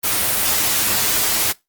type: noise with comb filter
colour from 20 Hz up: white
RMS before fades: -18 dBFS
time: 0.03-1.53 s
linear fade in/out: 20 ms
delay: 9.5 ms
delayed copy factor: +0.5
effects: noise-tail reverb RT60 0.2 s tail -22 dB re dry + Opus 32 kbps